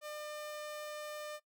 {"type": "tone", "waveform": "sawtooth", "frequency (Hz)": 601, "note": "D5", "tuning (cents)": 40, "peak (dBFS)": -38, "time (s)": [0.01, 1.4], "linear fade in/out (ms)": 50, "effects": ["noise-tail reverb RT60 0.1 s tail -18 dB re dry"]}